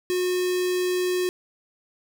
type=tone with notch filter; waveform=square; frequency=363.1 Hz; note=F#4; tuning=33 cents flat; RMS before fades=-24 dBFS; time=0.1-1.29 s; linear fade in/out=0 ms; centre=920 Hz; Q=0.91; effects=none